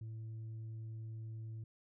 sine tone, 111.3 Hz, A2, 20 cents sharp, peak -40 dBFS, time 0.01-1.64 s, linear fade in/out 5 ms, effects tanh soft clip ceiling -42 dBFS

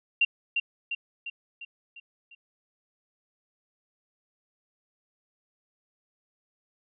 sine tone with echo, 2766 Hz, F7, 17 cents flat, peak -18 dBFS, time 0.21-0.25 s, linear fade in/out 5 ms, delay 350 ms, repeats 6, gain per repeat -5 dB, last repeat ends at 2.35 s, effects none

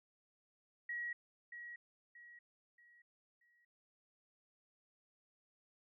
sine tone with echo, 1909 Hz, A#6, 41 cents sharp, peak -39 dBFS, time 0.89-1.13 s, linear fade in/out 5 ms, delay 630 ms, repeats 4, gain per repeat -8 dB, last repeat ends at 3.65 s, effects none

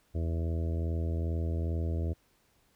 harmonic tone, 82.41 Hz, E2, in tune, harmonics 1 / 2 / 3 / 4 / 5 / 6 / 7 / 8, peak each -29 / -40 / -43 / -42 / -45 / -47 / -49 / -49 dBFS, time 0.14-2.14 s, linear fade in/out 20 ms, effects pink hiss -69 dBFS RMS until 2.75 s

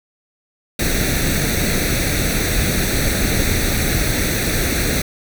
pink noise with comb filter, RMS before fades -18 dBFS, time 0.79-5.02 s, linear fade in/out 5 ms, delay 0.49 ms, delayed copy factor +0.75, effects none

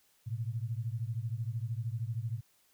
sine beating tone pair, 110 / 123 Hz, A2 / B2, 0 / -7 cents, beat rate 13 Hz, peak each -35 / -37 dBFS, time 0.26-2.41 s, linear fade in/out 20 ms, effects white hiss -69 dBFS RMS until 2.73 s

